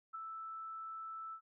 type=tone with ADSR envelope; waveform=sine; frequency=1318.5 Hz; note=E6; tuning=in tune; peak=-39 dBFS; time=0.13-1.41 s; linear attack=22 ms; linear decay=5 ms; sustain=-4 dB; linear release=79 ms; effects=none